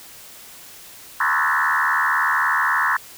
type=tone with frequency modulation; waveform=sine; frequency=1400 Hz; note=F6; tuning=4 cents sharp; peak=-16 dBFS; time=1.2-2.97 s; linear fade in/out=5 ms; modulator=76.4 Hz; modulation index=5.8; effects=white hiss -42 dBFS RMS until 3.17 s